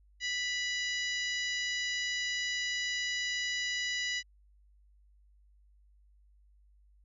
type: harmonic tone with a mistuned harmonic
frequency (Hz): 987.8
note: B5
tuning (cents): 0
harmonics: 2 / 3 / 4 / 5 / 6 / 7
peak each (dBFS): -34 / -38 / -40 / -42 / -44 / -45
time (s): 0.2-4.23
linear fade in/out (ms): 50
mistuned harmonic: 3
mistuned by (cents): -23
effects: added 50 Hz sine -60 dBFS peak until 7.04 s